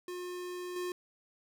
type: tone with level steps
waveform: square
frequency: 358.5 Hz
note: F4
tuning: 45 cents sharp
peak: -39 / -35 dBFS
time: 0.08-0.92 s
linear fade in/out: 2 ms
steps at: 0.76 s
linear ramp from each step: 2 ms
effects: none